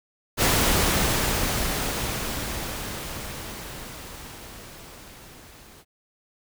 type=noise with level ramp; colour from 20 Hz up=pink; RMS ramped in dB=-19 to -49 dBFS; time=0.37-5.85 s; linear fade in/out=50 ms; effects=none